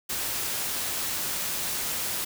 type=noise; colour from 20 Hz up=white; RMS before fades=-30 dBFS; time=0.09-2.25 s; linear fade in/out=10 ms; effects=none